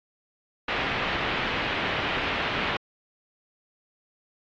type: low-pass noise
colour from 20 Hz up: white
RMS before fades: -28 dBFS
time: 0.68-2.77 s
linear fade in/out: 5 ms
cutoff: 3000 Hz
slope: 24 dB/octave
effects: low-pass 5000 Hz 12 dB/octave + AAC 48 kbps